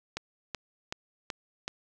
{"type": "click train", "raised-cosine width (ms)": 0.2, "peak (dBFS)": -16, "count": 5, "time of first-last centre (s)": [0.17, 1.679], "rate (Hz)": 2.65, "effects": []}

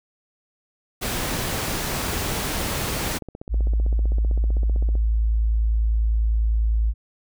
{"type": "noise", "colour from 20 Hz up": "pink", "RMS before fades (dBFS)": -26, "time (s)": [1.01, 3.19], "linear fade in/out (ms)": 20}
{"type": "click train", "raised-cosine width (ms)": 2, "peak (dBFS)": -22, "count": 53, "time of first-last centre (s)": [1.62, 4.953], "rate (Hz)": 15.6}
{"type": "tone", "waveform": "sine", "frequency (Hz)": 55, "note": "A1", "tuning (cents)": 0, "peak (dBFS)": -17, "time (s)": [3.49, 6.94], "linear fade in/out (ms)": 50}
{"effects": []}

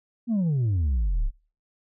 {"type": "exponential sweep", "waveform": "sine", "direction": "down", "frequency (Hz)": [245.2, 30.87], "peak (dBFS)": -18, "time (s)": [0.27, 1.31], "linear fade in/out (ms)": 50, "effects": ["noise-tail reverb RT60 0.4 s tail -22 dB re dry", "tanh soft clip ceiling -20 dBFS"]}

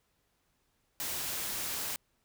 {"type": "noise", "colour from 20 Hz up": "white", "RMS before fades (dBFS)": -36, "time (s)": [1, 1.96], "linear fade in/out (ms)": 0, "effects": ["pink hiss -75 dBFS RMS until 2.24 s"]}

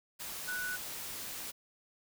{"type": "tone in noise", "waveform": "sine", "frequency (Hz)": 1480, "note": "F#6", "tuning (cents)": 0, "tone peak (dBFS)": -35, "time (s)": [0.47, 0.77], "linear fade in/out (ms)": 20, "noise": "white", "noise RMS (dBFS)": -42, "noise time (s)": [0.19, 1.52], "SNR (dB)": 4, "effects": []}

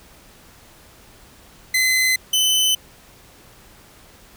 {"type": "tone pair in turn", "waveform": "sawtooth", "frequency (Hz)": [2041, 3033], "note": ["C7", "F#7"], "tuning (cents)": [-44, 42], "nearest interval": "perfect fifth", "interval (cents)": 686, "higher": "second", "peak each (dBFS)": -12, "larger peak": "neither", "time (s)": [[1.74, 2.16], [2.33, 2.75]], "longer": "neither", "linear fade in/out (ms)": 5, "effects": ["pink hiss -48 dBFS RMS until 4.36 s"]}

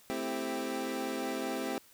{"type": "chord", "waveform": "25% pulse", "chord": "A minor seventh", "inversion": "none", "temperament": "equal with one note detuned", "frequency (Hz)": [220, 261.6, 329.6, 394.5], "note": ["A3", "C4", "E4", "G4"], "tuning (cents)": [0, 0, 0, 11], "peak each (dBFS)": [-38, -33, -37, -35], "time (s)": [0.1, 1.78], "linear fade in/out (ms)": 0, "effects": ["white hiss -60 dBFS RMS until 1.93 s"]}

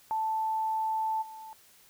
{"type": "tone with level steps", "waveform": "sine", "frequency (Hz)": 880, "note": "A5", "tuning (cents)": 0, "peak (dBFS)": [-27, -42], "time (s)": [0.11, 1.53], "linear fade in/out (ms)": 0, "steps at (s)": 1.21, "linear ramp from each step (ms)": 20, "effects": ["white hiss -59 dBFS RMS until 1.89 s"]}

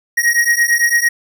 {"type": "beating tone pair", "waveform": "square", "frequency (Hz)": [1882, 1890.9], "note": ["A#6", "A#6"], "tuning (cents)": [16, 24], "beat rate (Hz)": 8.9, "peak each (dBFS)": -15, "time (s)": [0.17, 1.09], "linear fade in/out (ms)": 10, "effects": []}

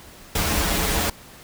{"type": "noise with comb filter", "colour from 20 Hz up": "pink", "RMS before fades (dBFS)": -22, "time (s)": [0.35, 1.1], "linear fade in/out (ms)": 5, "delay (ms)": 7.9, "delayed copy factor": -1, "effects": ["pink hiss -45 dBFS RMS until 1.43 s"]}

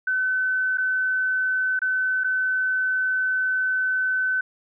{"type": "tone with dropouts", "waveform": "sine", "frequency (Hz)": 1517, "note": "F#6", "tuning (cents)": 43, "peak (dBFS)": -20, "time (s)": [0.07, 4.41], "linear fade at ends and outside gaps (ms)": 5, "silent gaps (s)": [[0.774, 0.781], [1.792, 1.817], [2.237, 2.243]], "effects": []}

